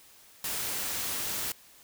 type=noise; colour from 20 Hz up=white; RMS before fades=-33 dBFS; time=0.44-1.52 s; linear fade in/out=2 ms; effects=white hiss -56 dBFS RMS until 1.83 s